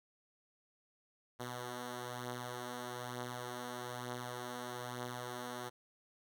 5% pulse beating tone pair, 122.3 / 123.4 Hz, B2 / B2, -16 / -1 cents, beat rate 1.1 Hz, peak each -37 / -31 dBFS, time 1.39-5.7 s, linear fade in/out 20 ms, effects none

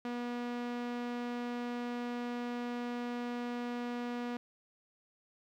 sawtooth tone with low-pass filter, 241.8 Hz, B3, 36 cents flat, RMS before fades -38 dBFS, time 0.05-4.37 s, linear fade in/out 2 ms, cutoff 3800 Hz, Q 0.55, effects 12-bit

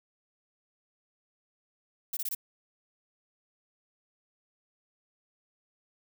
violet noise bursts, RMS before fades -33 dBFS, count 4, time 2.13-2.349 s, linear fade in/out 5 ms, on 39 ms, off 21 ms, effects none

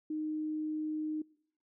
sine tone, 308.6 Hz, D#4, 14 cents flat, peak -33 dBFS, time 0.1-1.22 s, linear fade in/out 5 ms, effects noise-tail reverb RT60 0.7 s tail -24 dB re dry

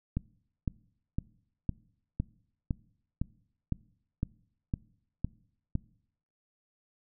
click train, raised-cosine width 5 ms, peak -17 dBFS, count 12, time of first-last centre 0.17-5.754 s, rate 1.97 Hz, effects noise-tail reverb RT60 0.7 s tail -23 dB re dry

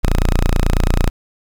sawtooth tone, 29.14 Hz, A#0, in tune, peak -8 dBFS, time 0.03-1.1 s, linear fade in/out 10 ms, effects 7-bit

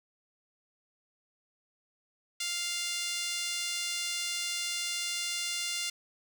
5% pulse tone with high-pass filter, 698.5 Hz, F5, in tune, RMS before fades -34 dBFS, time 2.4-5.9 s, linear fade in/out 5 ms, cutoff 2300 Hz, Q 1.2, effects none

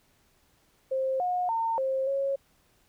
sine tone with pitch steps, 528 / 722 / 909 / 531 / 549 Hz, C5 / F#5 / A#5 / C5 / C#5, +16 / -43 / -44 / +25 / -17 cents, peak -25 dBFS, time 0.91-2.36 s, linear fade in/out 10 ms, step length 290 ms, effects pink hiss -66 dBFS RMS until 2.88 s

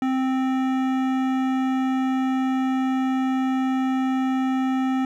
sine tone with hard clipping, 261.6 Hz, C4, in tune, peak -22 dBFS, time 0.02-5.05 s, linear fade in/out 2 ms, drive 15 dB, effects none

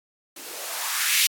violet noise with band-pass filter sweep, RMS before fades -26 dBFS, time 0.36-1.27 s, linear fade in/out 5 ms, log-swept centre 270 to 2900 Hz, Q 2.1, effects AAC 64 kbps

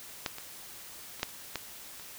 clicks, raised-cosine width 0.2 ms, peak -13 / -23 / -27 / -11 / -15 / -30 dBFS, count 6, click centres 0.262 / 0.384 / 1.196 / 1.231 / 1.557 / 1.997 s, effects white hiss -47 dBFS RMS until 2.18 s

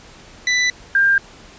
sawtooth / sine tone pair in turn, 1987 / 1596.1 Hz, B6 / G6, +10 / +31 cents, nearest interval major third, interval 379 cents, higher first, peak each -11 dBFS, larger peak neither, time 0.47-0.7 / 0.95-1.18 s, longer neither, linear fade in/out 2 ms, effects pink hiss -43 dBFS RMS until 1.58 s + resampled to 16000 Hz

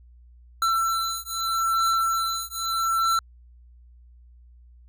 square beating tone pair, 1342 / 1342.8 Hz, E6 / E6, +31 / +32 cents, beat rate 0.8 Hz, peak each -26 / -26 dBFS, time 0.62-3.19 s, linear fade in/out 2 ms, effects added 60 Hz sine -48 dBFS peak until 4.88 s

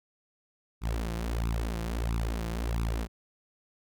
sawtooth tone with flanger, 56.6 Hz, A1, 50 cents sharp, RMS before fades -31 dBFS, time 0.81-3.08 s, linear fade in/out 50 ms, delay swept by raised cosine 0.78 to 5.88 ms, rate 1.5 Hz, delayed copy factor +1, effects none

